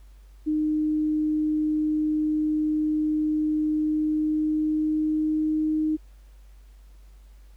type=tone with pitch glide; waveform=sine; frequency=306.6 to 310 Hz; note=D#4 to D#4; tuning=-25 to -6 cents; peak=-21 dBFS; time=0.46-5.97 s; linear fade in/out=20 ms; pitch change=+19 cents; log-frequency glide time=3.7-5.71 s; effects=added 49 Hz sine -46 dBFS peak until 7.56 s + pink hiss -64 dBFS RMS until 7.56 s